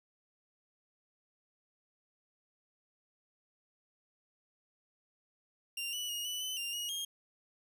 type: tone with pitch steps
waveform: sawtooth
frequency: 2784 / 2956 / 2870 / 2971 / 3025 / 2792 / 2887 / 3234 Hz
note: F7 / F#7 / F7 / F#7 / F#7 / F7 / F#7 / G#7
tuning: -6 / -2 / +47 / +6 / +38 / -1 / -43 / -47 cents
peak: -33 dBFS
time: 5.77-7.05 s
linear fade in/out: 5 ms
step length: 160 ms
effects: none